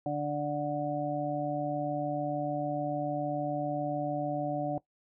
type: harmonic tone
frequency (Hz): 146.83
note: D3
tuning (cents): 0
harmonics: 1 / 2 / 4 / 5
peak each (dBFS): -37 / -34 / -34 / -34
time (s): 0.06-4.78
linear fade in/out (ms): 2
effects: noise-tail reverb RT60 0.1 s tail -18 dB re dry